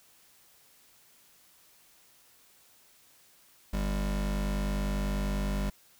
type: tone pair together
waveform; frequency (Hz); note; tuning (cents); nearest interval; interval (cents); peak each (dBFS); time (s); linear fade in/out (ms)
square; 50.03 / 200; G1 / G3; +36 / +35; 2 octaves; 2399; -30 / -35; 3.73-5.7; 5
effects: white hiss -61 dBFS RMS until 5.99 s